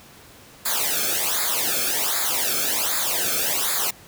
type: noise with flanger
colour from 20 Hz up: white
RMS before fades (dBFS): -23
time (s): 0.65-3.91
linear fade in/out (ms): 10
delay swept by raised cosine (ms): 0.34 to 1.05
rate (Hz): 1.3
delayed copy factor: -0.95
effects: pink hiss -47 dBFS RMS until 4.07 s + high-pass 60 Hz 12 dB/octave